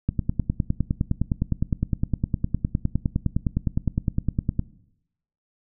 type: click train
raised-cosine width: 5 ms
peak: -9 dBFS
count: 45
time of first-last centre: 0.09-4.594 s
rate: 9.77 Hz
effects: noise-tail reverb RT60 0.8 s tail -19 dB re dry